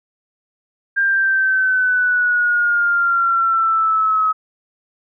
sine exponential sweep, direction down, 1600 to 1274 Hz, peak -13 dBFS, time 0.96-4.33 s, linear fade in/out 20 ms, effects none

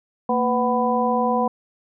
harmonic tone with a mistuned harmonic, 248.7 Hz, B3, 12 cents sharp, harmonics 1 / 2 / 3 / 4, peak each -23 / -23 / -23 / -23 dBFS, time 0.29-1.48 s, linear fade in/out 5 ms, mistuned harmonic 1, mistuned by -140 cents, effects none

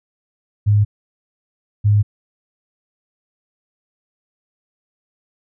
sine tone pair in turn, 103.83 / 103.83 Hz, G#2 / G#2, 0 / 0 cents, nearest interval unison, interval 0 cents, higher neither, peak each -10 dBFS, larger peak neither, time 0.66-0.85 / 1.84-2.03 s, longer neither, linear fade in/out 20 ms, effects none

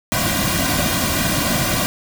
pink noise with comb filter, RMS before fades -19 dBFS, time 0.12-1.86 s, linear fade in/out 0 ms, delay 2.3 ms, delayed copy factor -1, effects none

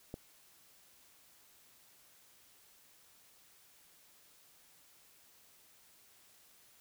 click, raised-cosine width 2 ms, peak -28 dBFS, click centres 0.141 s, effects white hiss -64 dBFS RMS until 6.8 s

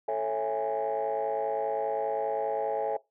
sine chord, A major seventh, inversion none, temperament just, 440 / 550 / 660 / 825 Hz, A4 / C#5 / E5 / G#5, 0 / -14 / +2 / -12 cents, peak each -31 dBFS, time 0.08-2.97 s, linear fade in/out 5 ms, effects noise-tail reverb RT60 0.2 s tail -21 dB re dry + tanh soft clip ceiling -21 dBFS

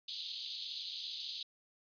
pink band-pass noise, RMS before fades -43 dBFS, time 0.08-1.43 s, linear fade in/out 5 ms, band 3400 to 4600 Hz, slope 48 dB/octave, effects resampled to 11025 Hz

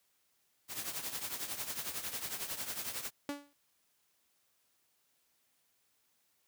white noise with tremolo, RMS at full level -37 dBFS, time 0.68-3.11 s, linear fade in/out 50 ms, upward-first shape triangle, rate 11 Hz, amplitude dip 75%
sawtooth tone with exponential decay, 286.6 Hz, D4, 42 cents flat, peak -29 dBFS, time 3.29-3.53 s, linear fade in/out 0 ms, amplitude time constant 51 ms
effects white hiss -75 dBFS RMS until 6.47 s + high-pass 60 Hz 12 dB/octave

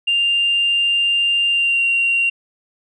sine tone with pitch glide, 2794 to 2760 Hz, F7 to F7, 0 to -21 cents, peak -13 dBFS, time 0.07-2.3 s, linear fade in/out 10 ms, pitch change -21 cents, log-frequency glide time 1.49-1.83 s, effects tanh soft clip ceiling -9 dBFS

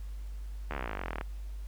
slowing click train, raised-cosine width 0.5 ms, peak -20 dBFS, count 27, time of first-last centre 0.71-1.211 s, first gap 13 ms, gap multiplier 1.03, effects added 50 Hz sine -37 dBFS peak until 1.67 s + pink hiss -61 dBFS RMS until 1.67 s

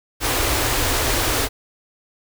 pink band-stop noise, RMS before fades -20 dBFS, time 0.2-1.49 s, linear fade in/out 50 ms, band 130 to 250 Hz, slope 96 dB/octave, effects none

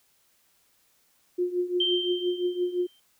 sine tone with tremolo, 357.1 Hz, F4, 39 cents sharp, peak -21 dBFS, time 1.38-2.87 s, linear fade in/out 10 ms, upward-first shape triangle, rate 5.8 Hz, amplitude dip 85%
sine tone with exponential decay, 3136 Hz, G7, in tune, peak -21 dBFS, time 1.8-3 s, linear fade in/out 5 ms, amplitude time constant 260 ms
effects white hiss -66 dBFS RMS until 3.19 s

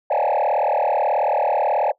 sine tone with frequency modulation, 711 Hz, F5, 31 cents sharp, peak -14 dBFS, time 0.1-1.92 s, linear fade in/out 10 ms, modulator 38.4 Hz, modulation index 4.4, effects noise-tail reverb RT60 0.1 s tail -19 dB re dry + tanh soft clip ceiling -15 dBFS

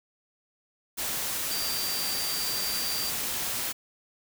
sine tone in noise, 4699 Hz, D8, in tune, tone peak -32 dBFS, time 1.5-3.11 s, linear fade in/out 20 ms, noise white, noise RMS -31 dBFS, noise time 0.97-3.73 s, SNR -4 dB, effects none

